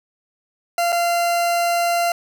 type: tone with dropouts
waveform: 40% pulse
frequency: 690 Hz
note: F5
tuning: 21 cents flat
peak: -16 dBFS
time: 0.78-2.12 s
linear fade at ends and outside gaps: 2 ms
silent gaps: 0.922-0.926 s
effects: none